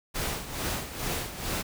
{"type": "noise with tremolo", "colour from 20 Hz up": "pink", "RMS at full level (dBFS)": -30, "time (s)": [0.14, 1.63], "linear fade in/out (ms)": 20, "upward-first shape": "sine", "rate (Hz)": 2.3, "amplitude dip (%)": 70, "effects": []}